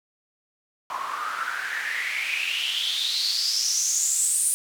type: noise with band-pass filter sweep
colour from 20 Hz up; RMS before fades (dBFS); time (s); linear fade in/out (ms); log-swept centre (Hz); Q
white; -26; 0.9-4.54; 0; 1000 to 9500; 7.7
effects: none